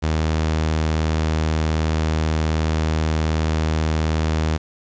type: tone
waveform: sawtooth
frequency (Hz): 78.7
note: D#2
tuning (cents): +20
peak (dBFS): -14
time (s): 0.02-4.58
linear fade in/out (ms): 20
effects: resampled to 16000 Hz + 8-bit